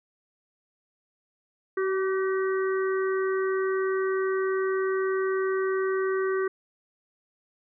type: harmonic tone with a mistuned harmonic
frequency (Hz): 380.7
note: F#4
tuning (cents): +49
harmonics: 1 / 3 / 4 / 5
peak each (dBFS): -24 / -34 / -36 / -38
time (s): 1.77-6.48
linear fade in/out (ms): 5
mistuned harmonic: 3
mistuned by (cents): +24
effects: none